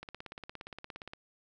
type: click train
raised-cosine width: 0.3 ms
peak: -27 dBFS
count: 20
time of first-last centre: 0.03-1.135 s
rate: 17.2 Hz
effects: none